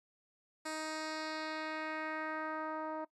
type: tone with low-pass filter sweep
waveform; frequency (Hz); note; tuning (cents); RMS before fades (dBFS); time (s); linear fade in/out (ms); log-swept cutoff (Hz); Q
10% pulse; 312.8; D#4; +9; -40; 0.65-3.05; 10; 9000 to 860; 1.5
effects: noise-tail reverb RT60 0.1 s tail -20 dB re dry